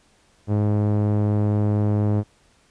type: tone with low-pass filter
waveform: sawtooth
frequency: 104.3 Hz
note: G#2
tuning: 8 cents sharp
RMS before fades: -20 dBFS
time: 0.47-2.24 s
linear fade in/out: 50 ms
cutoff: 620 Hz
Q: 0.67
effects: pink hiss -59 dBFS RMS until 2.7 s + resampled to 22050 Hz